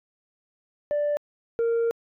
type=tone pair in turn; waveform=sine; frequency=587.3 / 463.1 Hz; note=D5 / A#4; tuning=0 / -11 cents; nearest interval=major third; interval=411 cents; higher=first; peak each=-20 / -18 dBFS; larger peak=second; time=0.91-1.17 / 1.59-1.91 s; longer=second; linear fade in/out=0 ms; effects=tanh soft clip ceiling -20 dBFS